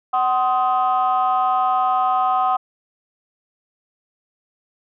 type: chord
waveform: sine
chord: C diminished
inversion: second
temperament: just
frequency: 753.5 / 1046.5 / 1255.8 Hz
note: Gb5 / C6 / Eb6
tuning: +31 / 0 / +16 cents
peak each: -17 / -22 / -20 dBFS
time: 0.13-2.57 s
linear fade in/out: 10 ms
effects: tanh soft clip ceiling -9 dBFS